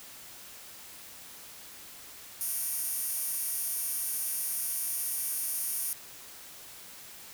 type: tone with high-pass filter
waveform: 10% pulse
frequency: 383.7 Hz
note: G4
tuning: 37 cents flat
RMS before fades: -33 dBFS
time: 2.41-5.93 s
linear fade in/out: 0 ms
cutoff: 11000 Hz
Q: 1.8
effects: white hiss -48 dBFS RMS until 7.33 s